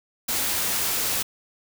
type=noise; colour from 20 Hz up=white; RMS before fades=-25 dBFS; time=0.28-1.23 s; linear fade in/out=10 ms; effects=none